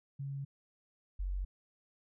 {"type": "tone pair in turn", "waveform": "sine", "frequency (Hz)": [138.59, 46.6], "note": ["C#3", "F#1"], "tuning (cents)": [0, 13], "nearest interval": "octave + perfect fifth", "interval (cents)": 1887, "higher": "first", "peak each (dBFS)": [-37, -33], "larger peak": "second", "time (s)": [[0.19, 0.45], [1.19, 1.45]], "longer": "neither", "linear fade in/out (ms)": 10, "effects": []}